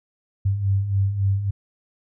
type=beating tone pair; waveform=sine; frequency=95.6 / 99.2 Hz; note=G2 / G2; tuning=-43 / +21 cents; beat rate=3.6 Hz; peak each=-26 / -19 dBFS; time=0.45-1.51 s; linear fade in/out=10 ms; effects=none